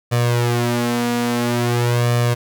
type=tone with flanger; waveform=sawtooth; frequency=120 Hz; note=B2; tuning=49 cents flat; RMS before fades=-18 dBFS; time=0.11-2.35 s; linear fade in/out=20 ms; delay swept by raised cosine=1.7 to 4.1 ms; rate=0.49 Hz; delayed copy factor=+0.75; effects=8-bit